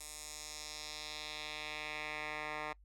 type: tone with band-pass filter sweep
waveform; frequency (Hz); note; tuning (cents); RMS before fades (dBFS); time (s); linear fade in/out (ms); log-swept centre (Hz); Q
10% pulse; 151.8; D#3; -42; -44; 0-2.73; 5; 8800 to 1500; 1.6
effects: noise-tail reverb RT60 0.1 s tail -24 dB re dry + added 50 Hz sine -59 dBFS peak until 2.84 s